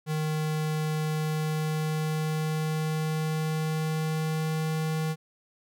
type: tone with pitch glide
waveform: square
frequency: 155 to 157.62 Hz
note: D#3 to D#3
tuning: -6 to +23 cents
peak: -27 dBFS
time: 0.06-5.16 s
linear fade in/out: 50 ms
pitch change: +29 cents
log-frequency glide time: 1.06-4.64 s
effects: none